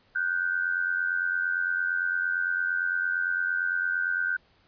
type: tone pair together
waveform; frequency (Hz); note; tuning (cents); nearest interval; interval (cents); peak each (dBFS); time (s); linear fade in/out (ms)
sine; 1453.2 / 1542; F#6 / G6; -32 / -29; minor second; 103; -28 / -27; 0.15-4.37; 10
effects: pink hiss -63 dBFS RMS until 4.67 s + resampled to 11025 Hz